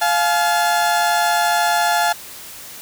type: tone pair together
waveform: 30% pulse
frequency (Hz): 699 / 853.2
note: F5 / G#5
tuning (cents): +1 / +46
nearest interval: minor third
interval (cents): 345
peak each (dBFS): -15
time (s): 0.01-2.13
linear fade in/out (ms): 10
effects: white hiss -36 dBFS RMS until 2.81 s